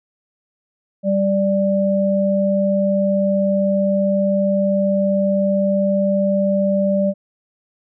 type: tone pair together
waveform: sine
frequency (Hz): 196 / 588.6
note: G3 / D5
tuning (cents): 0 / +4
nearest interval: octave + perfect fifth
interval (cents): 1904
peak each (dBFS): -17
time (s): 1.03-7.14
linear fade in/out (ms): 50
effects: none